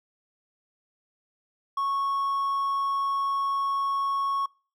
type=tone with hard clipping; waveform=triangle; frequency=1104 Hz; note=C#6; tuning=7 cents flat; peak=-25 dBFS; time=1.77-4.46 s; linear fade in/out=5 ms; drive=5 dB; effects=noise-tail reverb RT60 0.4 s tail -26 dB re dry